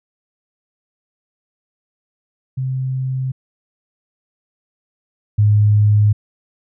sine tone pair in turn, 130.81 / 104.73 Hz, C3 / G#2, 0 / +15 cents, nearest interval major third, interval 385 cents, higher first, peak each -18 / -9 dBFS, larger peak second, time 2.57-3.32 / 5.38-6.13 s, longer neither, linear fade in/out 10 ms, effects none

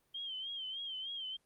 sine tone with vibrato, 3159 Hz, G7, 13 cents sharp, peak -39 dBFS, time 0.14-1.37 s, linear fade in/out 10 ms, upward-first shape sine, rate 3.3 Hz, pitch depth 75 cents each way, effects pink hiss -75 dBFS RMS until 1.45 s + Opus 32 kbps

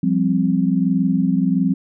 sine chord, F suspended second, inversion none, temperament equal, 174.61 / 196 / 261.6 Hz, F3 / G3 / C4, 0 / 0 / 0 cents, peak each -19 dBFS, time 0.03-1.74 s, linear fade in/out 5 ms, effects none

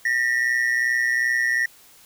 triangle ring-modulated tone, 1871 Hz, A#6, 6 cents sharp, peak -14 dBFS, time 0.05-1.66 s, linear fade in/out 5 ms, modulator 61.3 Hz, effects white hiss -51 dBFS RMS until 2.05 s

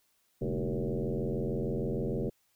sine tone with frequency modulation, 120 Hz, B2, 49 cents flat, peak -29 dBFS, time 0.41-2.3 s, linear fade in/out 10 ms, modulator 86.6 Hz, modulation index 4.7, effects white hiss -72 dBFS RMS until 2.55 s

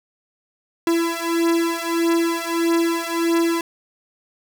45% pulse beating tone pair, 334.2 / 335.8 Hz, E4 / E4, +24 / +32 cents, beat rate 1.6 Hz, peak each -21 / -21 dBFS, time 0.87-3.61 s, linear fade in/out 2 ms, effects none

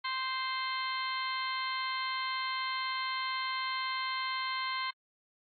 harmonic tone, 522 Hz, C5, 4 cents flat, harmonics 2 / 3 / 4 / 5 / 6 / 7 / 8, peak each -35 / -42 / -38 / -49 / -42 / -48 / -41 dBFS, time 0.04-4.91 s, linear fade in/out 10 ms, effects AAC 32 kbps

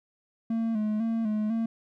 triangle tone with vibrato, 220 Hz, A3, in tune, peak -23 dBFS, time 0.5-1.66 s, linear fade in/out 5 ms, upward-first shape square, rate 2 Hz, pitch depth 54 cents each way, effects none

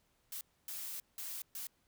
blue noise bursts at uneven times, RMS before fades -43 dBFS, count 4, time 0.32-0.41 / 0.68-1 / 1.18-1.42 / 1.55-1.67 s, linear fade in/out 2 ms, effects pink hiss -75 dBFS RMS until 1.87 s

